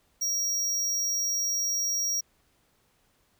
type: tone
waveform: square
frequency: 5660 Hz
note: F8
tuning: 22 cents sharp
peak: -26 dBFS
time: 0.21-2.21 s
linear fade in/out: 10 ms
effects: pink hiss -68 dBFS RMS until 3.39 s